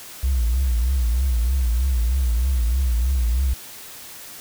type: tone with vibrato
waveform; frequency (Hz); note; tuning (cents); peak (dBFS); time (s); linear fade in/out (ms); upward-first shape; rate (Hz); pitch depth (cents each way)
triangle; 61.74; B1; 0; -13; 0.23-3.54; 10; triangle; 3.2; 180
effects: tanh soft clip ceiling -14 dBFS + white hiss -39 dBFS RMS until 4.4 s